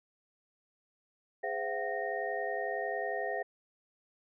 sine tone cluster, 413.6 / 515 / 679 / 750 / 1850 Hz, G#4 / C5 / F5 / F#5 / A#6, -7 / -28 / -49 / +23 / -14 cents, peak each -39 / -39 / -37 / -39 / -39 dBFS, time 1.43-3.43 s, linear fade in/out 10 ms, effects none

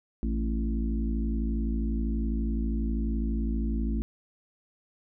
harmonic tone with a mistuned harmonic, 55.5 Hz, A1, 16 cents sharp, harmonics 1 / 3 / 4 / 5 / 6, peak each -27 / -40 / -32 / -37 / -40 dBFS, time 0.23-4.02 s, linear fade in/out 0 ms, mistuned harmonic 5, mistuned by -21 cents, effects none

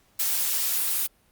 blue noise, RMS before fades -25 dBFS, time 0.19-1.07 s, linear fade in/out 10 ms, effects pink hiss -63 dBFS RMS until 1.31 s + Opus 48 kbps

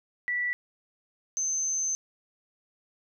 sine tone pair in turn, 1959 / 6219 Hz, B6 / G8, -15 / -15 cents, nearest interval octave + minor sixth, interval 2000 cents, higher second, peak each -26 dBFS, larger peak neither, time 0.28-0.53 / 1.37-1.95 s, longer second, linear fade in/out 0 ms, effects none

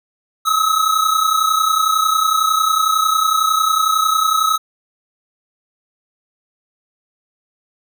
square tone pair together, 1264 / 1295 Hz, D#6 / E6, +27 / -31 cents, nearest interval unison, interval 42 cents, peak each -18 / -16 dBFS, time 0.45-4.58 s, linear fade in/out 20 ms, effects none

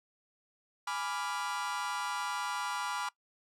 40% pulse chord, G# diminished seventh, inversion none, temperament equal, 830.6 / 987.8 / 1174.7 / 1396.9 Hz, G#5 / B5 / D6 / F6, 0 / 0 / 0 / 0 cents, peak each -40 / -37 / -39 / -39 dBFS, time 0.87-3.09 s, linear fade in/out 5 ms, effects noise-tail reverb RT60 0.1 s tail -21 dB re dry + low-pass 10000 Hz 12 dB/octave

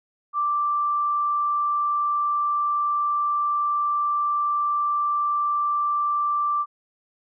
sine tone, 1174.7 Hz, D6, in tune, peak -20 dBFS, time 0.33-6.66 s, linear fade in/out 50 ms, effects none

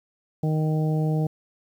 harmonic tone, 155.56 Hz, D#3, in tune, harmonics 1 / 2 / 3 / 4 / 5, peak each -21 / -31 / -32 / -36 / -37 dBFS, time 0.43-1.27 s, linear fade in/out 5 ms, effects 9-bit

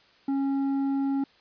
sine tone with tanh clipping, 274.4 Hz, C#4, 17 cents flat, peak -25 dBFS, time 0.28-1.24 s, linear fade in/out 5 ms, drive 7 dB, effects white hiss -59 dBFS RMS until 1.4 s + resampled to 11025 Hz

